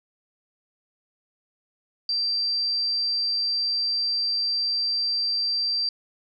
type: tone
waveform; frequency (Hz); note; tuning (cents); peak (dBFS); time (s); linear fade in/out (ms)
sine; 4699; D8; 0; -22; 2.09-5.89; 2
effects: none